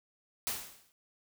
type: noise with exponential decay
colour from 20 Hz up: white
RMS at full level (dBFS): -32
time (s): 0.47-0.92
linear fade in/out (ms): 0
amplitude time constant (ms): 97
effects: none